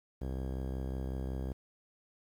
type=tone with low-pass filter; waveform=sawtooth; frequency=65.41 Hz; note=C2; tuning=in tune; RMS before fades=-37 dBFS; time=0.21-1.53 s; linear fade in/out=10 ms; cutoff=530 Hz; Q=1.1; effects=10-bit